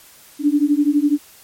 sine beating tone pair, 286.3 / 298.3 Hz, D4 / D4, -44 / +27 cents, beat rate 12 Hz, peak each -16 dBFS, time 0.39-1.19 s, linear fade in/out 50 ms, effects white hiss -46 dBFS RMS until 1.43 s + MP3 64 kbps

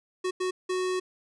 square tone bursts at uneven times, 369 Hz, F#4, 5 cents flat, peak -27 dBFS, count 3, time 0.24-0.31 / 0.4-0.51 / 0.69-1 s, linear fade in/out 10 ms, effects resampled to 22050 Hz

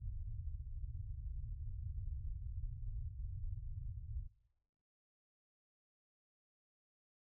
pink low-pass noise, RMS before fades -44 dBFS, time 0-4.28 s, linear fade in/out 20 ms, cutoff 120 Hz, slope 48 dB/octave, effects noise-tail reverb RT60 0.9 s tail -20 dB re dry

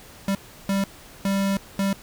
square tone bursts at uneven times, 196.4 Hz, G3, 4 cents sharp, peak -21 dBFS, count 4, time 0.28-0.35 / 0.69-0.84 / 1.25-1.57 / 1.79-1.93 s, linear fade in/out 2 ms, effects pink hiss -46 dBFS RMS until 2.02 s

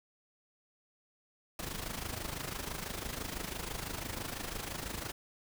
pink noise with amplitude modulation, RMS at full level -37 dBFS, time 1.59-5.12 s, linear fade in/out 2 ms, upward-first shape sine, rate 26 Hz, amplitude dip 70%, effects none

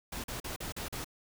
pink noise bursts, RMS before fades -39 dBFS, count 6, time 0.12-1.045 s, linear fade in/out 5 ms, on 120 ms, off 41 ms, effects none

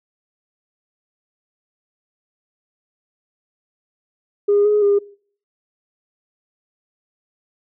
sine tone with pitch steps, 408.2 / 418.6 / 404.6 Hz, G#4 / G#4 / G#4, -30 / +14 / -45 cents, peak -11 dBFS, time 4.48-4.99 s, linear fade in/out 10 ms, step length 170 ms, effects noise-tail reverb RT60 0.5 s tail -22 dB re dry + tanh soft clip ceiling -8 dBFS

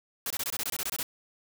white noise bursts, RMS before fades -32 dBFS, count 12, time 0.26-1.03 s, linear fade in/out 2 ms, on 44 ms, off 22 ms, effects none

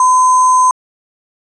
sine tone with sample-and-hold, 1013 Hz, B5, 44 cents sharp, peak -6 dBFS, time 0-0.71 s, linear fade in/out 2 ms, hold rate 7350 Hz, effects resampled to 24000 Hz

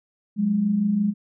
sine tone pair together, 181.73 / 207.7 Hz, F#3 / G#3, -31 / 0 cents, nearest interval major second, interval 231 cents, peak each -27 / -19 dBFS, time 0.36-1.14 s, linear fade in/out 50 ms, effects none

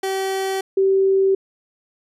30% pulse / sine tone pair in turn, 384.4 / 386.4 Hz, G4 / G4, -34 / -25 cents, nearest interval unison, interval 9 cents, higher second, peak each -18 / -13 dBFS, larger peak second, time 0.03-0.61 / 0.77-1.35 s, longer neither, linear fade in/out 5 ms, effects resampled to 32000 Hz

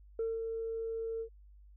sine tone with ADSR envelope, 452.3 Hz, A4, 48 cents sharp, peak -29 dBFS, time 0.19-1.29 s, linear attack 3 ms, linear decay 190 ms, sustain -5 dB, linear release 82 ms, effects tanh soft clip ceiling -28 dBFS + added 50 Hz sine -54 dBFS peak until 1.76 s

